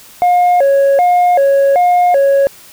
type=tone with vibrato; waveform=sine; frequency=628 Hz; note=D#5; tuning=16 cents sharp; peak=-4 dBFS; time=0.22-2.47 s; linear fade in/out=0 ms; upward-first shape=square; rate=1.3 Hz; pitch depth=220 cents each way; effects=tanh soft clip ceiling -6 dBFS + white hiss -39 dBFS RMS until 2.72 s